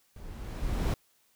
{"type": "noise with level ramp", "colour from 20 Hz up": "brown", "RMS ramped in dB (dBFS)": [-46, -25], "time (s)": [0.16, 0.94], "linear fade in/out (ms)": 2, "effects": ["white hiss -68 dBFS RMS until 1.35 s"]}